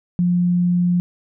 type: tone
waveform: sine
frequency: 176.7 Hz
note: F3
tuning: 21 cents sharp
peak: -14 dBFS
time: 0.19-1 s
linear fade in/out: 0 ms
effects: none